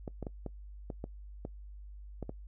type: clicks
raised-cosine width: 2 ms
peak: -25 dBFS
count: 9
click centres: 0.078 / 0.227 / 0.268 / 0.463 / 0.902 / 1.041 / 1.451 / 2.227 / 2.294 s
effects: noise-tail reverb RT60 0.1 s tail -22 dB re dry + added 50 Hz sine -45 dBFS peak until 2.47 s